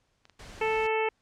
clicks, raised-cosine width 0.2 ms, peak -35 dBFS, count 2, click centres 0.254 / 0.297 s
pink noise, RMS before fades -46 dBFS, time 0.39-0.87 s, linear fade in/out 5 ms
harmonic tone, 440 Hz, A4, in tune, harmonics 1 / 2 / 3 / 4 / 5 / 6 / 7, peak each -27 / -30 / -39 / -40 / -34 / -35 / -46 dBFS, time 0.61-1.09 s, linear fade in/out 5 ms
effects pink hiss -72 dBFS RMS until 1.21 s + low-pass 7000 Hz 12 dB/octave

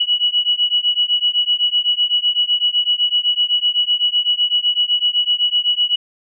sine beating tone pair, 2928 / 2935.9 Hz, F#7 / F#7, -19 / -14 cents, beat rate 7.9 Hz, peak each -17 / -17 dBFS, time 0-5.96 s, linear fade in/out 10 ms, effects none

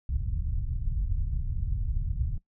pink low-pass noise, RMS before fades -29 dBFS, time 0.09-2.38 s, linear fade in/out 2 ms, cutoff 110 Hz, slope 24 dB/octave, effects noise-tail reverb RT60 0.1 s tail -18 dB re dry

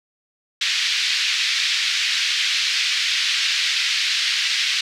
white band-pass noise, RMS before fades -21 dBFS, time 0.61-4.81 s, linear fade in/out 5 ms, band 1900 to 4700 Hz, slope 24 dB/octave, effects none

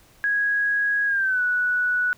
sine tone with pitch glide, 1656 to 1475.3 Hz, G#6 to F#6, -5 to -5 cents, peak -19 dBFS, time 0.24-2.13 s, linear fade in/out 0 ms, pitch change -200 cents, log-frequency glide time 1.06-1.42 s, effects pink hiss -55 dBFS RMS until 2.17 s

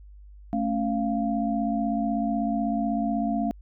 sine tone cluster, 219.7 / 275.8 / 693 Hz, A3 / C#4 / F5, -2 / -9 / -14 cents, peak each -26 / -28 / -29 dBFS, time 0.53-3.51 s, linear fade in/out 0 ms, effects added 50 Hz sine -44 dBFS peak until 3.61 s

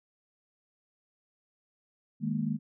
sine chord, D# suspended fourth, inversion none, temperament equal, 155.56 / 207.7 / 233.1 Hz, D#3 / G#3 / A#3, 0 / 0 / 0 cents, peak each -33 / -32 / -32 dBFS, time 2.2-2.59 s, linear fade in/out 50 ms, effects none

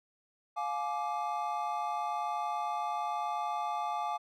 triangle chord, D diminished, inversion first, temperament just, 704.8 / 845.8 / 1174.7 Hz, F5 / Ab5 / D6, +16 / +31 / 0 cents, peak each -35 / -33 / -35 dBFS, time 0.56-4.18 s, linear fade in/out 20 ms, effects none

